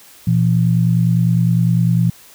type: tone pair together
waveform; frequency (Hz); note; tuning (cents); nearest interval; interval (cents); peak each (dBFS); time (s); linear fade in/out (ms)
sine; 120.5 / 170.41; B2 / F3; -42 / -42; tritone; 600; -14; 0.27-2.1; 5
effects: white hiss -44 dBFS RMS until 2.34 s